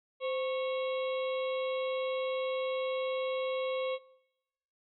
harmonic tone with a mistuned harmonic, 550 Hz, C#5, 14 cents flat, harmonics 1 / 2 / 4 / 5 / 6 / 7, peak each -31 / -41 / -44 / -46 / -47 / -50 dBFS, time 0.2-3.99 s, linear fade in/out 50 ms, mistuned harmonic 1, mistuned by -100 cents, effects noise-tail reverb RT60 1.0 s tail -24 dB re dry

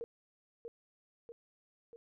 sine tone with echo, 466.2 Hz, A#4, in tune, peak -38 dBFS, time 0.01-0.04 s, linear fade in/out 0 ms, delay 640 ms, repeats 3, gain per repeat -4 dB, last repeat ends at 1.96 s, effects none

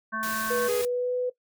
harmonic tone, 220 Hz, A3, in tune, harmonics 1 / 3 / 5 / 7 / 8, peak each -37 / -42 / -32 / -31 / -42 dBFS, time 0.12-0.69 s, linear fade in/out 20 ms
white noise, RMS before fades -35 dBFS, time 0.23-0.85 s, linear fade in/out 0 ms
sine tone with pitch glide, 487.4 to 498.2 Hz, B4 to B4, -23 to +15 cents, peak -24 dBFS, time 0.5-1.3 s, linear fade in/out 10 ms, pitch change +38 cents, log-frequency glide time 0.77-1.14 s
45% pulse tone, 415.3 Hz, G#4, in tune, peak -29 dBFS, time 0.68-0.82 s, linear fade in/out 10 ms
effects noise-tail reverb RT60 0.1 s tail -18 dB re dry

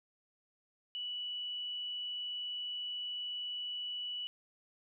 sine tone, 2953 Hz, F#7, 4 cents flat, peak -37 dBFS, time 0.95-4.27 s, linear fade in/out 0 ms, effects none

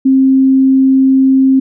sine tone, 265.7 Hz, C4, 27 cents sharp, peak -5 dBFS, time 0.05-1.6 s, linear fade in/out 10 ms, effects none

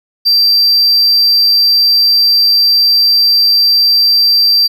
triangle tone, 4699 Hz, D8, in tune, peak -5 dBFS, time 0.25-4.68 s, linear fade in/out 20 ms, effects none

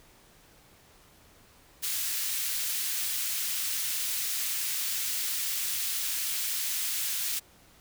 white high-pass noise, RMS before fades -31 dBFS, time 1.82-7.4 s, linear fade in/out 20 ms, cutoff 2100 Hz, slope 12 dB/octave, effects pink hiss -58 dBFS RMS until 7.8 s

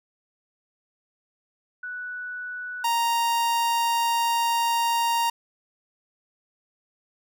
sine / 45% pulse tone pair in turn, 1480 / 932.3 Hz, F#6 / A#5, 0 / 0 cents, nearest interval minor sixth, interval 800 cents, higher first, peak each -31 / -21 dBFS, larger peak second, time 1.83-2.84 / 2.84-5.3 s, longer second, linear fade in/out 5 ms, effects none

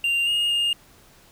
triangle tone with pitch steps, 2782 / 2849 / 2828 Hz, F7 / F7 / F7, -7 / +34 / +21 cents, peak -18 dBFS, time 0.04-0.73 s, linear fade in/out 2 ms, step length 230 ms, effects pink hiss -53 dBFS RMS until 1.31 s

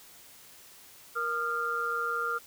sine tone cluster, 469.8 / 1220 / 1386 Hz, A#4 / D#6 / F6, +13 / -34 / -14 cents, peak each -37 / -34 / -30 dBFS, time 1.15-2.39 s, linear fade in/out 20 ms, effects white hiss -53 dBFS RMS until 2.46 s

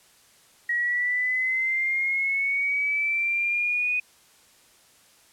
sine linear sweep, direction up, 1900 to 2489 Hz, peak -22 dBFS, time 0.69-4 s, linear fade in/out 5 ms, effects white hiss -57 dBFS RMS until 5.32 s + low-pass 11000 Hz 12 dB/octave

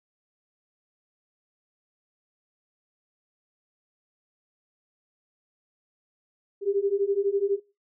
sine beating tone pair, 392 / 404 Hz, G4 / G#4, 0 / -48 cents, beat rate 12 Hz, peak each -26 / -25 dBFS, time 6.61-7.6 s, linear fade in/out 50 ms, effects noise-tail reverb RT60 0.3 s tail -22 dB re dry

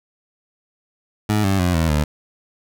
20% pulse tone with pitch steps, 105.9 / 97.11 / 89.05 / 81.66 / 74.88 Hz, G#2 / G2 / F2 / E2 / D2, +34 / -16 / +34 / -16 / +34 cents, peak -11 dBFS, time 1.29-2.04 s, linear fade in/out 5 ms, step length 150 ms, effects none

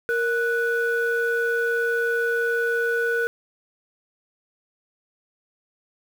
sine tone pair together, 466.2 / 1480.1 Hz, A#4 / F#6, 0 / 0 cents, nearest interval octave + minor sixth, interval 2000 cents, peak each -22 dBFS, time 0.09-3.27 s, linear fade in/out 0 ms, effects tanh soft clip ceiling -14 dBFS + 7-bit

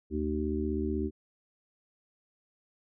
harmonic tone, 76.1 Hz, D#2, 38 cents flat, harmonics 1 / 3 / 4 / 5, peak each -34 / -34 / -34 / -34 dBFS, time 0.1-1.11 s, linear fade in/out 50 ms, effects none

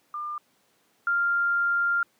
sine tone pair in turn, 1200 / 1395.1 Hz, D6 / F6, +37 / -2 cents, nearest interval minor third, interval 261 cents, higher second, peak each -30 / -21 dBFS, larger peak second, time 0.14-0.38 / 1.07-2.03 s, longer second, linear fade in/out 2 ms, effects pink hiss -66 dBFS RMS until 2.19 s + high-pass 200 Hz 12 dB/octave

